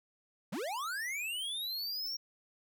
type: linear sweep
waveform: square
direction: up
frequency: 148.1 to 5620 Hz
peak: -36 dBFS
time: 0.52-2.17 s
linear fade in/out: 10 ms
effects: none